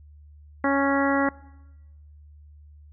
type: harmonic tone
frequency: 277.2 Hz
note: C#4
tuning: in tune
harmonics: 1 / 2 / 3 / 4 / 5 / 6 / 7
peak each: -23 / -26 / -28 / -29 / -30 / -31 / -31 dBFS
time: 0.64-1.29 s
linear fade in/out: 2 ms
effects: noise-tail reverb RT60 1.0 s tail -21 dB re dry + added 74 Hz sine -46 dBFS peak until 2.92 s